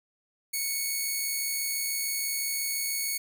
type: tone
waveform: 5% pulse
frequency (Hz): 2217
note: C#7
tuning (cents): 0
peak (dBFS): -18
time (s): 0.53-3.18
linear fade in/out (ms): 10
effects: none